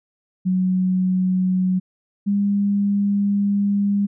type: tone pair in turn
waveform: sine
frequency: 185 / 201.6 Hz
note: F#3 / G3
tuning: 0 / +49 cents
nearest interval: minor second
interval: 149 cents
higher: second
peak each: -16 dBFS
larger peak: neither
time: 0.45-1.8 / 2.26-4.07 s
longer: second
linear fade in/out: 20 ms
effects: none